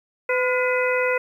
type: harmonic tone with a mistuned harmonic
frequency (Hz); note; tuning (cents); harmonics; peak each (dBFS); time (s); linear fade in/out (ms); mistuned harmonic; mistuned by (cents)
504; B4; +35; 1 / 2 / 3 / 4 / 5; -21 / -29 / -27 / -26 / -28; 0.29-1.18; 5; 3; -83
effects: 9-bit